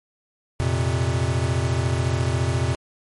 square chord, F suspended fourth, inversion none, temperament equal, 87.31 / 116.54 / 130.81 Hz, F2 / Bb2 / C3, 0 / 0 / 0 cents, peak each -25 dBFS, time 0.6-2.75 s, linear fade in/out 0 ms, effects MP3 48 kbps

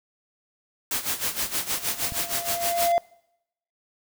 white noise with tremolo, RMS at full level -25 dBFS, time 0.91-2.92 s, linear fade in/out 2 ms, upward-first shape sine, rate 6.4 Hz, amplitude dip 80%
triangle tone with exponential growth, 688 Hz, F5, 26 cents flat, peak -15 dBFS, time 1.64-2.98 s, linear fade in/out 0 ms, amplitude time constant 290 ms
click, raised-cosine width 5 ms, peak -23 dBFS, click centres 2.122 s
effects noise-tail reverb RT60 0.8 s tail -23 dB re dry

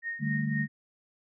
sine tone with tremolo, 1852 Hz, A#6, 12 cents flat, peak -30 dBFS, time 0.02-0.68 s, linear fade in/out 50 ms, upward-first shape triangle, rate 3.9 Hz, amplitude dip 85%
sine chord, D suspended fourth, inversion none, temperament equal, 146.83 / 196 / 220 Hz, D3 / G3 / A3, 0 / 0 / 0 cents, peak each -30 / -35 / -31 dBFS, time 0.19-0.68 s, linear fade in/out 50 ms
effects none

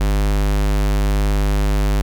square tone, 50.5 Hz, G#1, 48 cents flat, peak -15 dBFS, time 0-2.02 s, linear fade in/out 10 ms, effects none

